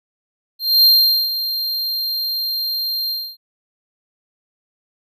square tone with ADSR envelope, 4186 Hz, C8, in tune, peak -8 dBFS, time 0.59-3.37 s, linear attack 250 ms, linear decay 450 ms, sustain -12 dB, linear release 270 ms, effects none

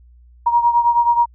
sine beating tone pair, 945 / 954.4 Hz, A#5 / A#5, +23 / +41 cents, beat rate 9.4 Hz, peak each -13 / -18 dBFS, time 0.46-1.26 s, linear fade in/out 10 ms, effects added 60 Hz sine -44 dBFS peak until 1.34 s

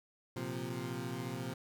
20% pulse chord, Bb suspended second, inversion none, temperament equal, 116.54 / 130.81 / 174.61 Hz, Bb2 / C3 / F3, 0 / 0 / 0 cents, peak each -38 / -36 / -39 dBFS, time 0.36-1.54 s, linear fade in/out 5 ms, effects none

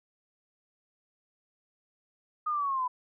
sine linear sweep, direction down, 1244.5 to 987.8 Hz, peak -27 dBFS, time 2.46-2.88 s, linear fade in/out 10 ms, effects none

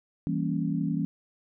sine chord, E diminished seventh, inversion none, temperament equal, 164.81 / 196 / 233.1 / 277.2 Hz, E3 / G3 / Bb3 / Db4, 0 / 0 / 0 / 0 cents, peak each -29 / -32 / -33 / -31 dBFS, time 0.27-1.05 s, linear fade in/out 0 ms, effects none

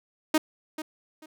sawtooth tone with echo, 311.1 Hz, D#4, in tune, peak -15 dBFS, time 0.34-0.38 s, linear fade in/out 5 ms, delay 440 ms, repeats 2, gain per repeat -13 dB, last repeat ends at 1.26 s, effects none

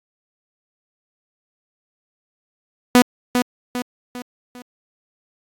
sawtooth tone with echo, 246.9 Hz, B3, in tune, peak -4 dBFS, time 2.95-3.02 s, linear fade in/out 0 ms, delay 400 ms, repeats 4, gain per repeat -7 dB, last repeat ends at 4.62 s, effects AAC 48 kbps

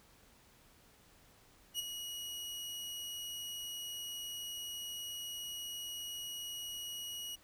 sawtooth tone with ADSR envelope, 2903 Hz, F#7, 34 cents flat, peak -30 dBFS, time 1.74-7.36 s, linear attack 52 ms, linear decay 16 ms, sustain -8 dB, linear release 14 ms, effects pink hiss -64 dBFS RMS until 7.43 s

